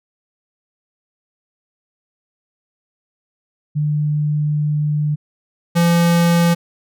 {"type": "tone pair in turn", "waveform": ["sine", "square"], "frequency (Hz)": [149.5, 170.66], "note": ["D3", "F3"], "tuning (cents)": [31, -40], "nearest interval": "major second", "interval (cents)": 229, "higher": "second", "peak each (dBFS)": [-15, -12], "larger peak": "second", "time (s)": [[3.75, 5.16], [5.75, 6.55]], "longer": "first", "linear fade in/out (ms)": 20, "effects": []}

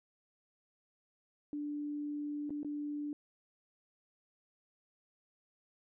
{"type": "tone with dropouts", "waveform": "sine", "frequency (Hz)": 293.7, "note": "D4", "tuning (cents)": 0, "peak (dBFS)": -36, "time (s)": [1.53, 3.13], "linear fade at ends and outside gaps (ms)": 1, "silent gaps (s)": [[2.495, 2.505], [2.631, 2.647]], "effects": []}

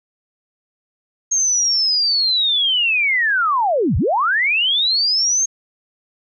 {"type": "linear two-way sweep", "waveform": "sine", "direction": "down then up", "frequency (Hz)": [6490, 58.27, 6490], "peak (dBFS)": -14, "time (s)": [1.31, 5.46], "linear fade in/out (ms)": 10, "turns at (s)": 3.97, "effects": []}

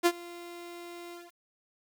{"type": "tone with ADSR envelope", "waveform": "sawtooth", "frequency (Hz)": 346.4, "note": "F4", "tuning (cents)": -14, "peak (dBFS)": -15, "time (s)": [0.03, 1.34], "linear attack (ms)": 30, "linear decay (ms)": 56, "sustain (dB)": -23, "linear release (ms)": 210, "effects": ["9-bit"]}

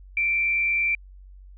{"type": "tone with frequency modulation", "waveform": "sine", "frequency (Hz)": 2349, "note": "D7", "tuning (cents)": 0, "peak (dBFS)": -20, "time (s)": [0.17, 0.95], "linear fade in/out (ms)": 2, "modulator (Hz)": 89, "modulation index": 0.5, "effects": ["added 47 Hz sine -43 dBFS peak until 1.57 s"]}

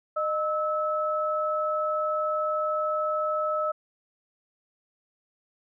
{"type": "tone pair together", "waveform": "sine", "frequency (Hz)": [613.5, 1300], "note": ["D#5", "E6"], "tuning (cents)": [-25, -24], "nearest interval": "octave + minor second", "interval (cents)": 1301, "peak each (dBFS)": [-27, -27], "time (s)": [0.16, 3.72], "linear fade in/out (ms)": 10, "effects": []}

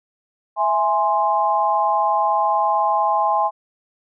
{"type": "chord", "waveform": "sine", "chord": "E augmented", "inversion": "none", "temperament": "equal", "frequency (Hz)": [659.3, 830.6, 1046.5], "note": ["E5", "G#5", "B#5"], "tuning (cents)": [0, 0, 0], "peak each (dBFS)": [-23, -18, -20], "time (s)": [0.56, 3.51], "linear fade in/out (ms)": 50, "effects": []}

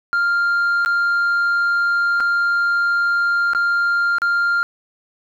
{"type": "tone with dropouts", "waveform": "sine", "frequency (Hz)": 1396.9, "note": "F6", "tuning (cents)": 0, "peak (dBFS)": -12, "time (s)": [0.13, 4.63], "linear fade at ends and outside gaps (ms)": 0, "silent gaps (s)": [[0.849, 0.86], [2.201, 2.205], [3.534, 3.549], [4.184, 4.219]], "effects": ["tanh soft clip ceiling -14 dBFS", "9-bit"]}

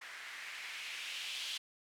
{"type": "noise with low-pass filter sweep", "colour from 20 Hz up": "violet", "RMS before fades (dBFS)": -44, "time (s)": [0.01, 1.58], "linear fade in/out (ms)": 10, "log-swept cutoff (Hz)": [1700, 3300], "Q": 2.4, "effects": []}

